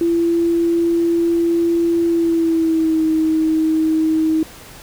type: tone with pitch glide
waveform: sine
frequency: 337.8 to 317 Hz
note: E4 to D#4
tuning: +42 to +32 cents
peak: -13 dBFS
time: 0.01-4.43 s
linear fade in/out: 2 ms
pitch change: -110 cents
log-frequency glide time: 2.06-3.05 s
effects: pink hiss -39 dBFS RMS until 4.82 s